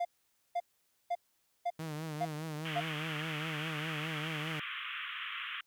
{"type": "tone bursts", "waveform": "triangle", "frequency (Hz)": 698.5, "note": "F5", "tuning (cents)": 0, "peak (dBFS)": -28, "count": 6, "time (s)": [0, 2.806], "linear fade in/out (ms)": 10, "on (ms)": 51, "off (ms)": 500}
{"type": "tone with vibrato", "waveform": "sawtooth", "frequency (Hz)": 155.56, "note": "D#3", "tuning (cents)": 0, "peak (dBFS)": -34, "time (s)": [1.79, 4.6], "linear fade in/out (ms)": 5, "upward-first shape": "triangle", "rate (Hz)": 4.9, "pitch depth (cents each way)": 90}
{"type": "band-pass noise", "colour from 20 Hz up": "white", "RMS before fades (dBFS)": -41, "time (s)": [2.65, 5.61], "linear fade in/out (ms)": 5, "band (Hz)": [1100, 3300], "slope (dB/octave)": 96}
{"effects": ["white hiss -75 dBFS RMS until 5.66 s"]}